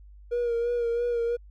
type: tone with vibrato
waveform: triangle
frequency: 474 Hz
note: A#4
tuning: 29 cents sharp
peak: -21 dBFS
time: 0.31-1.37 s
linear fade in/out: 20 ms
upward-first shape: sine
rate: 3 Hz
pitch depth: 32 cents each way
effects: tanh soft clip ceiling -19 dBFS + added 50 Hz sine -46 dBFS peak until 1.5 s